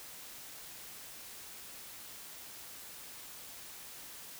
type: silence
effects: white hiss -49 dBFS RMS until 4.39 s